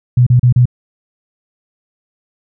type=tone bursts; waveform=sine; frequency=123.47 Hz; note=B2; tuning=in tune; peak=-5 dBFS; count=4; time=0.17-0.656 s; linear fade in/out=5 ms; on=96 ms; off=34 ms; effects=none